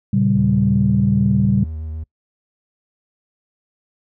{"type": "chord", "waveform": "sine", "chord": "G diminished", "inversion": "first", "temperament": "equal", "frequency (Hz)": [116.54, 138.59, 196], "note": ["Bb2", "Db3", "G3"], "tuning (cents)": [0, 0, 0], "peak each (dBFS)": [-18, -19, -15], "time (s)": [0.13, 1.64], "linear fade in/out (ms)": 5}
{"type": "tone with vibrato", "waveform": "triangle", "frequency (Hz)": 78.6, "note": "D#2", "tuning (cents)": 18, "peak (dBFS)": -23, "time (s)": [0.36, 2.04], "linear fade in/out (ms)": 10, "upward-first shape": "triangle", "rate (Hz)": 7.6, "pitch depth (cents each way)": 25}
{"effects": ["noise-tail reverb RT60 0.1 s tail -24 dB re dry", "tanh soft clip ceiling -3 dBFS"]}